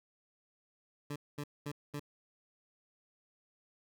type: tone bursts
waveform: 20% pulse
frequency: 145.7 Hz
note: D3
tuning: 13 cents flat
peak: -33 dBFS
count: 4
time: 1.1-1.996 s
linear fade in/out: 5 ms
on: 59 ms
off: 220 ms
effects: none